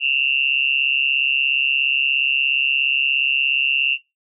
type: tone with amplitude modulation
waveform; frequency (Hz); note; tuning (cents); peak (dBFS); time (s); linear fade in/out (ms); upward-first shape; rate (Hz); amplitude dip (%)
sine; 2746; F7; -30; -11; 0-3.98; 50; sine; 137; 95
effects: noise-tail reverb RT60 0.2 s tail -17 dB re dry